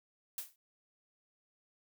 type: noise with exponential decay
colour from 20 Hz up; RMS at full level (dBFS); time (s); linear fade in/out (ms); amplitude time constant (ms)
blue; -36; 0.38-0.56; 2; 37
effects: none